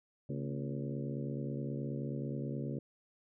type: harmonic tone with a mistuned harmonic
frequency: 69.4 Hz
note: C#2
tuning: 3 cents sharp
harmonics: 2 / 3 / 4 / 5 / 6 / 7 / 8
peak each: -38 / -42 / -44 / -46 / -48 / -49 / -50 dBFS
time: 0.29-2.79 s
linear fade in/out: 5 ms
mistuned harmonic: 3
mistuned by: +120 cents
effects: none